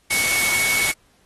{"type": "tone in noise", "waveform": "sine", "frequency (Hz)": 2217, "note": "C#7", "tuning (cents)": 0, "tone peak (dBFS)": -20, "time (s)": [0.1, 0.92], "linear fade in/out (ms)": 10, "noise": "white", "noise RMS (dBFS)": -22, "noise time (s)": [0.1, 0.92], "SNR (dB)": -1, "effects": ["pink hiss -60 dBFS RMS until 1.25 s", "AAC 32 kbps"]}